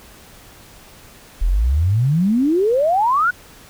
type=exponential sweep; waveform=sine; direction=up; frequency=37.62 to 1501 Hz; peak=-13 dBFS; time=1.41-3.31 s; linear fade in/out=10 ms; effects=pink hiss -44 dBFS RMS until 3.69 s

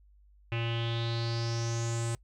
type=tone with low-pass filter sweep; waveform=square; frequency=116.2 Hz; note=A#2; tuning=5 cents flat; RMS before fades=-32 dBFS; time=0.52-2.15 s; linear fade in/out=0 ms; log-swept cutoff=2600 to 8400 Hz; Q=6.1; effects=noise-tail reverb RT60 0.1 s tail -24 dB re dry + added 50 Hz sine -57 dBFS peak until 2.23 s

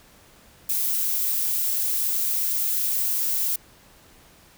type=noise; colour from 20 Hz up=violet; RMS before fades=-24 dBFS; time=0.69-3.56 s; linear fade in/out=5 ms; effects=pink hiss -53 dBFS RMS until 4.57 s

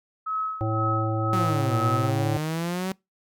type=tone with tremolo; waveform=sine; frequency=1285 Hz; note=E6; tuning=45 cents flat; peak=-24 dBFS; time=0.26-2.1 s; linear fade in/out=10 ms; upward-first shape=sine; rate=2 Hz; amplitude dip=75%
type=harmonic tone; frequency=110 Hz; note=A2; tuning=in tune; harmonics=1 / 3 / 5 / 7; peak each=-25 / -30 / -32 / -33 dBFS; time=0.61-2.37 s; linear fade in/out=0 ms
type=exponential two-way sweep; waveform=sawtooth; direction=down then up; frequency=191.9 to 116.5 to 191.9 Hz; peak=-22 dBFS; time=1.33-2.92 s; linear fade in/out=0 ms; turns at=1.78 s
effects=noise-tail reverb RT60 0.2 s tail -24 dB re dry

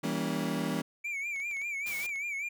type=chord; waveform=35% pulse; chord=E diminished seventh; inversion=none; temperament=just; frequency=164.81 / 197.78 / 237.3 / 284.8 Hz; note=E3 / G3 / Bb3 / Db4; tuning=0 / +16 / +31 / +47 cents; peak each=-34 dBFS; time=0.03-0.82 s; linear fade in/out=10 ms
type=tone with vibrato; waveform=triangle; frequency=2293 Hz; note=D7; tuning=42 cents flat; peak=-31 dBFS; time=1.04-2.49 s; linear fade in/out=10 ms; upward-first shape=sine; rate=5.1 Hz; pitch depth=88 cents each way
type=clicks; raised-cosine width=0.2 ms; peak=-35 dBFS; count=11; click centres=1.362 / 1.401 / 1.513 / 1.568 / 1.617 / 1.861 / 1.911 / 1.991 / 2.036 / 2.093 / 2.159 s
type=noise; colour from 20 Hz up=white; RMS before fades=-42 dBFS; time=1.86-2.07 s; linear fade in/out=10 ms
effects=none

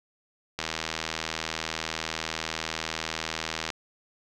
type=click train; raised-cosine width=0.2 ms; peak=-12 dBFS; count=250; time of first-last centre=0.59-3.702 s; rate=80 Hz; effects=none

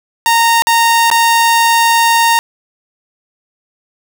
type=tone with dropouts; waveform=sawtooth; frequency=924 Hz; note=A#5; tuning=16 cents flat; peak=-4 dBFS; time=0.26-2.39 s; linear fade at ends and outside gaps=0 ms; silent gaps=0.621-0.67 / 1.101-1.114 s; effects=7-bit

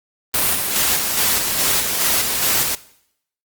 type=noise with tremolo; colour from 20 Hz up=white; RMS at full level=-17 dBFS; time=0.34-2.75 s; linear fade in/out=2 ms; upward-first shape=square; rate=2.4 Hz; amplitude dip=35%; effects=noise-tail reverb RT60 0.7 s tail -18 dB re dry + Opus 32 kbps

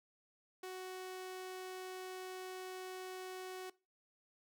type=tone; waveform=sawtooth; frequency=371.5 Hz; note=F#4; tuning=7 cents sharp; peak=-40 dBFS; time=0.63-3.7 s; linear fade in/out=5 ms; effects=noise-tail reverb RT60 0.3 s tail -21 dB re dry

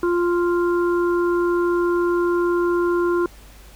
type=harmonic tone; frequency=348.6 Hz; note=F4; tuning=3 cents flat; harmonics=1 / 3 / 4; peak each=-17 / -27 / -29 dBFS; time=0.03-3.26 s; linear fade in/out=2 ms; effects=added 50 Hz sine -44 dBFS peak until 3.75 s + pink hiss -48 dBFS RMS until 3.75 s

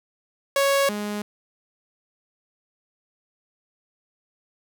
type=tone pair in turn; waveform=sawtooth; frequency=554.4 / 207.7 Hz; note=C#5 / G#3; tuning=0 / 0 cents; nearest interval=octave + perfect fourth; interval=1700 cents; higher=first; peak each=-14 / -23 dBFS; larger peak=first; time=0.56-0.89 / 0.89-1.22 s; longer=neither; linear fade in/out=2 ms; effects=none

